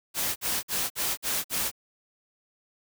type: noise bursts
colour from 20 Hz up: white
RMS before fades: -28 dBFS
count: 6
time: 0.14-1.715 s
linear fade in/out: 50 ms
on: 220 ms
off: 51 ms
effects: none